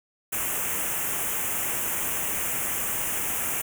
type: band-stop noise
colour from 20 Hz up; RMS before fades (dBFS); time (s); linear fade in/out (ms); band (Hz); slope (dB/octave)
white; -28; 0.32-3.62; 10; 3000 to 6400; 48
effects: none